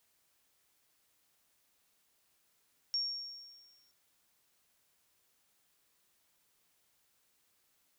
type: tone with exponential decay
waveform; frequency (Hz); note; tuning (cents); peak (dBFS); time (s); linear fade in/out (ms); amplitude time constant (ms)
sine; 5530; F8; -18; -29; 2.94-3.91; 0; 210
effects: white hiss -74 dBFS RMS until 7.98 s